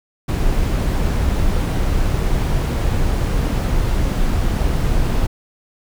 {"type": "noise", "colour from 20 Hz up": "brown", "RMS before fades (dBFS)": -17, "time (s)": [0.28, 5.27], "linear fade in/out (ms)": 10, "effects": []}